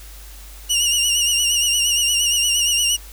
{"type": "tone with vibrato", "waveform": "20% pulse", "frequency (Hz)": 2863, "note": "F7", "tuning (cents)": 42, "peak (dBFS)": -10, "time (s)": [0.69, 2.97], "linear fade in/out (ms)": 20, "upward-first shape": "sine", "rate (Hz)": 8.6, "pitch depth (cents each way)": 59, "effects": ["added 50 Hz sine -37 dBFS peak until 3.12 s", "white hiss -43 dBFS RMS until 3.12 s"]}